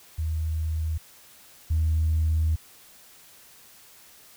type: tone pair in turn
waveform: sine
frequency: 79.4 / 79.4 Hz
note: D#2 / D#2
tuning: +36 / +36 cents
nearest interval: unison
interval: 0 cents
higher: neither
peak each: -24 / -19 dBFS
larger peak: second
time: 0.18-0.98 / 1.7-2.56 s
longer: second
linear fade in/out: 10 ms
effects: tanh soft clip ceiling -16 dBFS + white hiss -52 dBFS RMS until 4.36 s